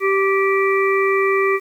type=harmonic tone; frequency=389.8 Hz; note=G4; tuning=10 cents flat; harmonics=1 / 3 / 5 / 6; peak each=-16 / -21 / -23 / -24 dBFS; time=0-1.6 s; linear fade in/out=50 ms; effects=8-bit